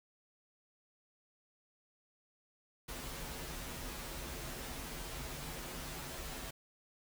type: noise with comb filter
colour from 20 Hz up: pink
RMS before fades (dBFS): -44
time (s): 2.88-6.51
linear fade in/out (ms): 10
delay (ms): 10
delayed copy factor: -0.8
effects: none